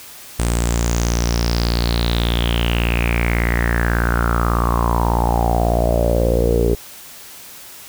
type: tone with low-pass filter sweep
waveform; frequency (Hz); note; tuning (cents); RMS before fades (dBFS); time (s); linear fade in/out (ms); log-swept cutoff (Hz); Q
sawtooth; 58.27; A#1; 0; -17; 0.39-6.75; 5; 8800 to 420; 7.3
effects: white hiss -38 dBFS RMS until 7.88 s